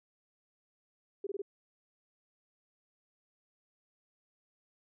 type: tone bursts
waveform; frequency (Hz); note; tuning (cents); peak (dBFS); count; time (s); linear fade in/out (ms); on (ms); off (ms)
sine; 399.8; G4; +34; -34; 4; 1.24-1.419; 5; 29; 21
effects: none